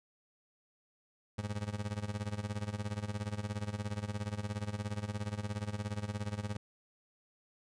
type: tone with tremolo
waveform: 30% pulse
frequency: 103.83 Hz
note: G#2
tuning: in tune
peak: -30 dBFS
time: 1.38-6.57 s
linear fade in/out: 5 ms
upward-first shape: sine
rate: 17 Hz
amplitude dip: 85%
effects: resampled to 22050 Hz